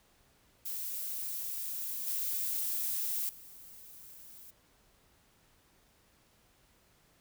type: noise with level steps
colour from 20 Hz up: violet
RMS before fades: -38 / -34 / -52 dBFS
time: 0.65-4.51 s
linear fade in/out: 10 ms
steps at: 2.07 / 3.29 s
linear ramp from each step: 2 ms
effects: pink hiss -67 dBFS RMS until 7.2 s